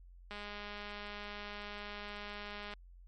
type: click train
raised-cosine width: 0.3 ms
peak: -29 dBFS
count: 501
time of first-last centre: 0.31-2.737 s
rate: 206 Hz
effects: added 44 Hz sine -53 dBFS peak until 3.07 s + MP3 48 kbps